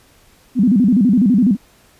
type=tone with vibrato; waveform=sine; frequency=221.8 Hz; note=A3; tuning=14 cents sharp; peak=-9 dBFS; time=0.55-1.57 s; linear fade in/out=50 ms; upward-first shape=square; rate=12 Hz; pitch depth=220 cents each way; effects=pink hiss -51 dBFS RMS until 1.99 s + resampled to 32000 Hz